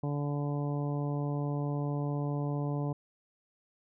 harmonic tone, 144.6 Hz, D3, 27 cents flat, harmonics 1 / 2 / 3 / 4 / 5 / 6 / 7, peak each -31 / -37 / -41 / -43 / -45 / -47 / -48 dBFS, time 0.03-2.93 s, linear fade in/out 5 ms, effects none

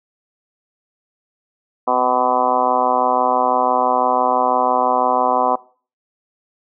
harmonic tone with a mistuned harmonic, 126 Hz, B2, 35 cents sharp, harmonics 2 / 3 / 4 / 5 / 6 / 7 / 8 / 9 / 10, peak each -27 / -29 / -23 / -23 / -19 / -26 / -19 / -24 / -30 dBFS, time 1.87-5.56 s, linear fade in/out 10 ms, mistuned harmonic 2, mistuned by +26 cents, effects noise-tail reverb RT60 0.4 s tail -20 dB re dry

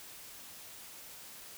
silence, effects white hiss -50 dBFS RMS until 1.57 s

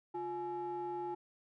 triangle ring-modulated tone, 246.4 Hz, B3, 4 cents flat, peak -32 dBFS, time 0.14-1.15 s, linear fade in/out 10 ms, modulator 600 Hz, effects none

